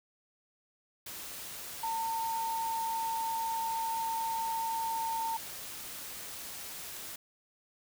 sine tone in noise, 906 Hz, A#5, 50 cents flat, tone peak -31 dBFS, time 1.83-5.37 s, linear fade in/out 5 ms, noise white, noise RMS -43 dBFS, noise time 1.06-7.16 s, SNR +9 dB, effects none

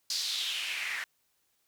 white noise with band-pass filter sweep, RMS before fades -34 dBFS, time 0.1-1.04 s, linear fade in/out 2 ms, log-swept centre 4900 to 1800 Hz, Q 3.8, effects white hiss -74 dBFS RMS until 1.67 s

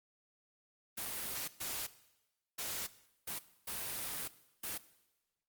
white noise bursts at uneven times, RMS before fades -40 dBFS, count 6, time 0.97-1.48 / 1.6-1.87 / 2.58-2.87 / 3.27-3.39 / 3.67-4.28 / 4.63-4.78 s, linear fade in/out 10 ms, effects noise-tail reverb RT60 1.0 s tail -17 dB re dry + Opus 32 kbps

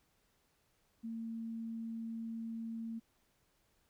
sine tone, 227 Hz, A#3, 46 cents flat, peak -39 dBFS, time 1.03-3 s, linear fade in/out 20 ms, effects pink hiss -75 dBFS RMS until 3.89 s

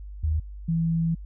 sine tone pair in turn, 77.78 / 164.81 Hz, D#2 / E3, 0 / 0 cents, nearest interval octave + minor second, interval 1300 cents, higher second, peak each -21 dBFS, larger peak neither, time 0.23-0.4 / 0.68-1.15 s, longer second, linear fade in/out 10 ms, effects added 50 Hz sine -36 dBFS peak until 1.25 s

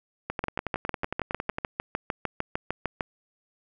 two click trains, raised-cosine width 0.5 ms, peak -14 / -12 dBFS, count 15 / 18, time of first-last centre 0.3-1.584 / 0.44-3.008 s, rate 10.9 / 6.62 Hz, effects none

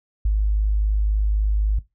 sine tone, 51.91 Hz, G#1, in tune, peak -16 dBFS, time 0.25-1.79 s, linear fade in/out 5 ms, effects noise-tail reverb RT60 0.2 s tail -18 dB re dry

